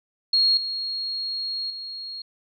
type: tone with level steps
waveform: sine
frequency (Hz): 4284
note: C8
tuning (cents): +40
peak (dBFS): -16 / -26 / -32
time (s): 0.33-2.22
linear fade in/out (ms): 5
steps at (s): 0.57 / 1.7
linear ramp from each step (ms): 2
effects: none